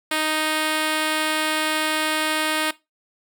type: tone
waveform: 5% pulse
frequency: 310.9 Hz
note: D#4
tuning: 1 cent flat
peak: -9 dBFS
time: 0.11-2.71 s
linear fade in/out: 5 ms
effects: noise-tail reverb RT60 0.2 s tail -18 dB re dry